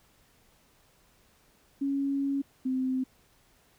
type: tone pair in turn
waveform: sine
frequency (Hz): 277.2 / 259.3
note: C#4 / C4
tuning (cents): 0 / -15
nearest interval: minor second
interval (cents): 115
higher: first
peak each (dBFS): -26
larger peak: neither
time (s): 1.81-2.42 / 2.65-3.04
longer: first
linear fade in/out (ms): 10
effects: pink hiss -64 dBFS RMS until 3.78 s